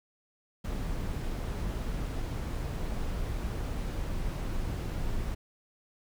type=noise; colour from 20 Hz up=brown; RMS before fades=-33 dBFS; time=0.64-5.35 s; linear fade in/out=10 ms; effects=none